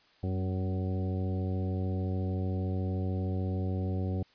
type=harmonic tone with a mistuned harmonic; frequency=93.5 Hz; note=F#2; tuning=19 cents sharp; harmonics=1 / 2 / 3 / 4 / 5 / 6 / 8; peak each=-30 / -36 / -40 / -42 / -44 / -46 / -48 dBFS; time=0.23-4.23 s; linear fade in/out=5 ms; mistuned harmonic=2; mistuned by=+29 cents; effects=white hiss -63 dBFS RMS until 4.34 s + resampled to 11025 Hz

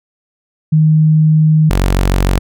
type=tone pair in turn; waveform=sine / sawtooth; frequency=155.8 / 46.52 Hz; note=D#3 / F#1; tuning=+3 / +10 cents; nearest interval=octave + major sixth; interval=2093 cents; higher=first; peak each=-6 dBFS; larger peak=neither; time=0.72-1.7 / 1.7-2.39 s; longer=first; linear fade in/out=10 ms; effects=none

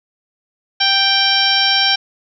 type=harmonic tone; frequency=784 Hz; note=G5; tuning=in tune; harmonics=1 / 2 / 3 / 4 / 5 / 6 / 7; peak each=-21 / -20 / -22 / -17 / -20 / -23 / -17 dBFS; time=0.8-1.96 s; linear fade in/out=10 ms; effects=none

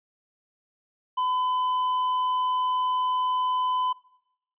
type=tone with tanh clipping; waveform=sine; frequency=1009 Hz; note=B5; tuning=37 cents sharp; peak=-24 dBFS; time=1.17-3.93 s; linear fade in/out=10 ms; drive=6 dB; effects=noise-tail reverb RT60 0.8 s tail -21 dB re dry + resampled to 8000 Hz

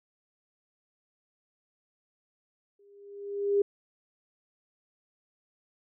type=tone with exponential growth; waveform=sine; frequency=403.3 Hz; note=G4; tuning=49 cents sharp; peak=-19 dBFS; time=2.79-3.62 s; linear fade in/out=5 ms; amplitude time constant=180 ms; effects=none

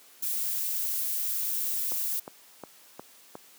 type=noise; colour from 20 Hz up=violet; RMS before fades=-30 dBFS; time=0.22-2.2 s; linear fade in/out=10 ms
type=click train; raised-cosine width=1 ms; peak=-24 dBFS; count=5; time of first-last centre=1.92-3.354 s; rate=2.79 Hz
effects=white hiss -55 dBFS RMS until 3.58 s + high-pass 200 Hz 12 dB/octave

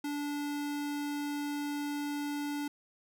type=tone; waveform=square; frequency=290.4 Hz; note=D4; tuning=19 cents flat; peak=-34 dBFS; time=0.04-2.68 s; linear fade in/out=5 ms; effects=none

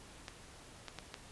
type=clicks; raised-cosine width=0.2 ms; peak=-25 dBFS; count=4; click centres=0.282 / 0.883 / 0.987 / 1.142 s; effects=pink hiss -55 dBFS RMS until 1.31 s + resampled to 24000 Hz

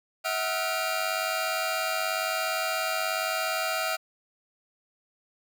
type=tone cluster; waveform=25% pulse; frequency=646 / 744 / 1391 / 2389 Hz; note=E5 / F#5 / F6 / D7; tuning=-35 / +9 / -7 / +29 cents; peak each=-27 / -29 / -29 / -31 dBFS; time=0.24-3.97 s; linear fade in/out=20 ms; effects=none

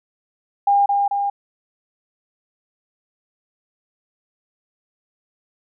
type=tone with echo; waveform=sine; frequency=805 Hz; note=G5; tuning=46 cents sharp; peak=-12 dBFS; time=0.67-0.86 s; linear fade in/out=5 ms; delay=220 ms; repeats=2; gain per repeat=-3 dB; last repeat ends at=1.3 s; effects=none

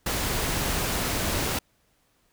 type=noise; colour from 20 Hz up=pink; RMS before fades=-27 dBFS; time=0.06-1.59 s; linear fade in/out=5 ms; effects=pink hiss -67 dBFS RMS until 2.32 s

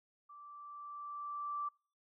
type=tone with level ramp; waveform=sine; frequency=1168 Hz; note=D6; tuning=10 cents flat; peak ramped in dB=-52 to -35 dBFS; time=0.29-1.69 s; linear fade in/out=10 ms; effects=noise-tail reverb RT60 0.4 s tail -26 dB re dry

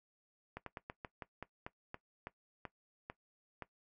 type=slowing click train; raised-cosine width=0.5 ms; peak=-28 dBFS; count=13; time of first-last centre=0.57-3.623 s; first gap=93 ms; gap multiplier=1.17; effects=noise-tail reverb RT60 0.1 s tail -17 dB re dry

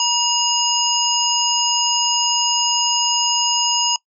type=harmonic tone with a mistuned harmonic; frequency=951 Hz; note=A#5; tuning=34 cents sharp; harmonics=1 / 3 / 5 / 7; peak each=-21 / -21 / -21 / -21 dBFS; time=0-3.96 s; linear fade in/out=2 ms; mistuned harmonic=5; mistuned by=+98 cents; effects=noise-tail reverb RT60 0.1 s tail -22 dB re dry

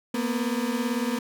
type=beating tone pair; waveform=35% pulse; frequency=231.3 / 249.3 Hz; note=A#3 / B3; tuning=-13 / +16 cents; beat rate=18 Hz; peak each=-26 dBFS; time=0.14-1.19 s; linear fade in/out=5 ms; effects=none

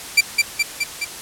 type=tone with echo; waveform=sawtooth; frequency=2349 Hz; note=D7; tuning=in tune; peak=-5 dBFS; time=0.17-0.21 s; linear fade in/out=10 ms; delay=210 ms; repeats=4; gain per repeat=-3 dB; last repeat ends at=1.05 s; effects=white hiss -33 dBFS RMS until 1.21 s + low-pass 11000 Hz 12 dB/octave

